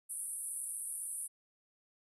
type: band-pass noise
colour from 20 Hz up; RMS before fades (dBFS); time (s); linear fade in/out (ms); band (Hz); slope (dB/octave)
white; -41; 0.09-1.28; 20; 8900 to 11000; 96
effects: none